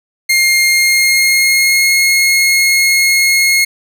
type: tone with pitch glide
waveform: sawtooth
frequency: 2125 to 2158 Hz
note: C7 to C#7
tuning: +26 to -47 cents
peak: -5 dBFS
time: 0.29-3.65 s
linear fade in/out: 10 ms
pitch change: +27 cents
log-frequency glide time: 0.67-1.91 s
effects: none